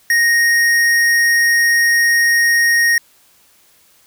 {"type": "tone with hard clipping", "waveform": "sine", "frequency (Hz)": 1864.7, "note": "A#6", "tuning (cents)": 0, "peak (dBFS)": -12, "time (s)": [0.1, 2.98], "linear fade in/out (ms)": 2, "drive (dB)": 14, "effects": ["white hiss -52 dBFS RMS until 4.06 s"]}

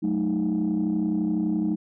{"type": "chord", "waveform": "sine", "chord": "D# diminished", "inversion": "first", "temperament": "equal with one note detuned", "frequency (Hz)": [185, 216.8, 311.1], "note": ["F#3", "A3", "D#4"], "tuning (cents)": [0, -25, 0], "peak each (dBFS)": [-26, -25, -24], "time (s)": [0.02, 1.76], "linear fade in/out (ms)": 20, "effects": ["tanh soft clip ceiling -17 dBFS"]}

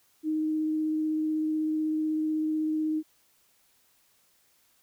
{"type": "tone with vibrato", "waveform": "sine", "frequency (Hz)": 311.1, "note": "D#4", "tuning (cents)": 0, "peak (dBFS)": -25, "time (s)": [0.23, 3.03], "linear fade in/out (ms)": 50, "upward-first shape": "triangle", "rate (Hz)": 16, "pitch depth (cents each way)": 11, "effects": ["white hiss -66 dBFS RMS until 4.82 s"]}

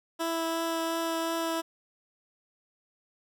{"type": "tone with vibrato", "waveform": "15% pulse", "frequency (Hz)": 329.6, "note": "E4", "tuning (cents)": 0, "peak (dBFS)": -22, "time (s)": [0.19, 1.62], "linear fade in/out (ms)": 20, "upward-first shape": "triangle", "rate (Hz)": 2.8, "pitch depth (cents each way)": 10, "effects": []}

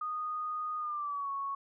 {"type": "tone with pitch glide", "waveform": "sine", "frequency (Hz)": [1236, 1107.5], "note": ["D#6", "C#6"], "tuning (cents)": [-12, -2], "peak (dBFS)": -33, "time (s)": [0.01, 1.55], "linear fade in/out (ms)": 5, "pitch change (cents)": -190, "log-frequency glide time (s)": [0.78, 1.3], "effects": []}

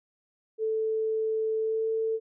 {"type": "tone with pitch glide", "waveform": "sine", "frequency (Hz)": [440, 445.1], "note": ["A4", "A4"], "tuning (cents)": [0, 20], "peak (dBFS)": -25, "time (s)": [0.58, 2.2], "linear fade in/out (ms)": 50, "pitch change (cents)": 20, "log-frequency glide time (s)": [1.58, 1.88], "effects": []}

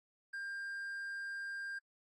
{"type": "tone", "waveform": "triangle", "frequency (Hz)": 1597, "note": "G6", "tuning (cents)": 32, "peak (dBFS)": -38, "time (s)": [0.33, 1.79], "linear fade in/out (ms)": 10, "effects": ["AAC 32 kbps"]}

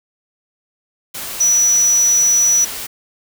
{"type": "tone in noise", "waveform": "sine", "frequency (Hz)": 5900, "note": "F#8", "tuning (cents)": -6, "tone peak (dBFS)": -10, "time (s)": [1.4, 2.65], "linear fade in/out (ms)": 10, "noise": "white", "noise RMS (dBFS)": -27, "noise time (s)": [1.14, 2.87], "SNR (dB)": 14, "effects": []}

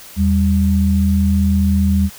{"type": "tone pair together", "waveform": "sine", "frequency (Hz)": [81, 196.02], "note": ["E2", "G3"], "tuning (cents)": [-30, 0], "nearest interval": "octave + minor third", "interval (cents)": 1530, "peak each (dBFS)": -14, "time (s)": [0.16, 2.1], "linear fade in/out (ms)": 50, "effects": ["white hiss -38 dBFS RMS until 2.18 s"]}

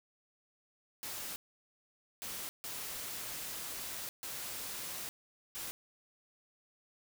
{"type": "noise bursts at uneven times", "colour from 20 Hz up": "white", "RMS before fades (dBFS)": -42, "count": 5, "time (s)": [[1.03, 1.36], [2.22, 2.49], [2.64, 4.09], [4.23, 5.09], [5.55, 5.71]], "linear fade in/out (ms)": 0, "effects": []}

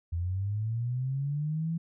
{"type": "linear sweep", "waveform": "sine", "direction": "up", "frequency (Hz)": [82.41, 167.8], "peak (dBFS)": -28, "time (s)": [0.12, 1.78], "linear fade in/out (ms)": 10, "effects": []}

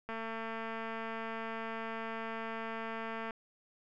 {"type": "click train", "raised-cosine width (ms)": 0.5, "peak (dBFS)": -26, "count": 725, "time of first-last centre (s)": [0.09, 3.308], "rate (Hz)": 225, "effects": []}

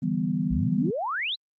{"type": "chord", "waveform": "sine", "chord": "E minor seventh", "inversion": "third", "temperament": "equal", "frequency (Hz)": [146.83, 164.81, 196, 246.9], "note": ["D3", "E3", "G3", "B3"], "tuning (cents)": [0, 0, 0, 0], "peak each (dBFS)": [-34, -28, -28, -28], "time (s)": [0.02, 0.91], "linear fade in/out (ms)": 10}
{"type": "exponential sweep", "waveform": "sine", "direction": "up", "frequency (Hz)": [53.1, 4193], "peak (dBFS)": -26, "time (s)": [0.5, 1.36], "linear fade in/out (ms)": 20}
{"effects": ["Opus 32 kbps"]}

